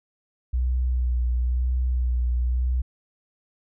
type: tone with vibrato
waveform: sine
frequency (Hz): 61.74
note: B1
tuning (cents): 0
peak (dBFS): -20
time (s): 0.53-2.82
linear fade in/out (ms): 10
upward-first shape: sine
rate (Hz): 1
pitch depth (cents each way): 29
effects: none